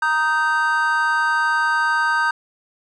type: chord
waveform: triangle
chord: Eb major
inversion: second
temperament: just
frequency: 933.4 / 1244.5 / 1555.6 Hz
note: Bb5 / Eb6 / G6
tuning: +2 / 0 / -14 cents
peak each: -20 / -21 / -17 dBFS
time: 0.02-2.31 s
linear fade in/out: 5 ms
effects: resampled to 24000 Hz